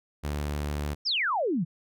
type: tone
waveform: sawtooth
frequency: 73.42 Hz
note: D2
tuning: in tune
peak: -25 dBFS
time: 0.23-0.95 s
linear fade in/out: 20 ms
type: exponential sweep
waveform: sine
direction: down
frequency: 5700 to 146.83 Hz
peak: -24 dBFS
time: 1.05-1.65 s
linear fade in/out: 20 ms
effects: none